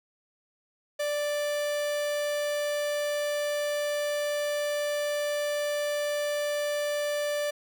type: tone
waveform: 45% pulse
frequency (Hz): 587.3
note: D5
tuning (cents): 0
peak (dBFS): -27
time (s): 0.99-7.51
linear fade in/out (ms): 10
effects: none